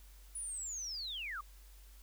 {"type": "linear sweep", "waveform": "sine", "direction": "down", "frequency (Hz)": [9980, 1102], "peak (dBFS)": -39, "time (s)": [0.35, 1.41], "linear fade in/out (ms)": 5, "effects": ["added 48 Hz sine -54 dBFS peak until 2.02 s", "white hiss -64 dBFS RMS until 2.02 s"]}